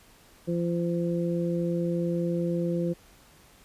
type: harmonic tone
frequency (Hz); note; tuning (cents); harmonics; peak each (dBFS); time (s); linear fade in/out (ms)
171.5; F3; -31; 1 / 2 / 3; -27 / -30 / -32; 0.47-2.94; 20
effects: pink hiss -56 dBFS RMS until 3.64 s + resampled to 32000 Hz